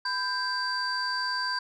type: tone cluster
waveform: sine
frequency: 1003 / 1576 / 4664 Hz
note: B5 / G6 / D8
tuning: +26 / +9 / -13 cents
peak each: -31 / -30 / -30 dBFS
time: 0.05-1.59 s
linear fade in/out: 5 ms
effects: tanh soft clip ceiling -21 dBFS